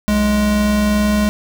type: tone pair together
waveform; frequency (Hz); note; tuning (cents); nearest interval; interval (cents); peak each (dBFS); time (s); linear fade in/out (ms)
square; 62.2 / 209.2; B1 / G#3; +13 / +13; octave + major sixth; 2100; -22 / -14; 0.08-1.29; 0
effects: none